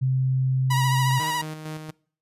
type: tone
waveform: sine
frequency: 130.81 Hz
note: C3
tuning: in tune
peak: -19 dBFS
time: 0.01-1.2 s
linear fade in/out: 20 ms
type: tone with vibrato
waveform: sawtooth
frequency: 966 Hz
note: B5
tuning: 39 cents flat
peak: -20 dBFS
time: 0.7-1.42 s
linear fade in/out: 10 ms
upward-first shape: triangle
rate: 14 Hz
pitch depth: 48 cents each way
type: clicks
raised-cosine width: 0.5 ms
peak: -28 dBFS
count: 3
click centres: 1.11 / 1.178 / 1.229 s
type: tone with tremolo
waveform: sawtooth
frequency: 155.56 Hz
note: D#3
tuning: in tune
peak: -27 dBFS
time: 1.19-1.91 s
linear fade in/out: 10 ms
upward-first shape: square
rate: 4.3 Hz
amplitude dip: 45%
effects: noise-tail reverb RT60 0.5 s tail -24 dB re dry + resampled to 32000 Hz